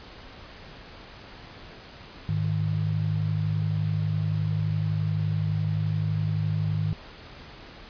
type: tone pair together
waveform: sine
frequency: 103.78 / 155.5 Hz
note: G#2 / D#3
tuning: -1 / -1 cents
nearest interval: perfect fifth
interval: 700 cents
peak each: -26 dBFS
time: 2.29-6.93 s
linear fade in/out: 0 ms
effects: pink hiss -45 dBFS RMS until 7.89 s + resampled to 11025 Hz